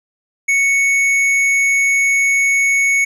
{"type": "tone with hard clipping", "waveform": "sine", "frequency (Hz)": 2217, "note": "C#7", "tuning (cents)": 0, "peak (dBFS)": -13, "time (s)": [0.48, 3.05], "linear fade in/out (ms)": 10, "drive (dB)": 8, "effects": []}